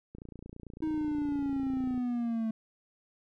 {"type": "click train", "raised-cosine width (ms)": 3, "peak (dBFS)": -32, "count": 54, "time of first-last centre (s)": [0.15, 1.978], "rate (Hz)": 29}
{"type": "linear sweep", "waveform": "triangle", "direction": "down", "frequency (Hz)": [315.5, 220], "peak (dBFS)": -27, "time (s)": [0.82, 2.51], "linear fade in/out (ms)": 5}
{"effects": []}